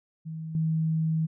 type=tone with level steps; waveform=sine; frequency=159.9 Hz; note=D#3; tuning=48 cents sharp; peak=-33 / -23 dBFS; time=0.25-1.27 s; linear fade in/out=20 ms; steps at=0.55 s; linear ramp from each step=2 ms; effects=none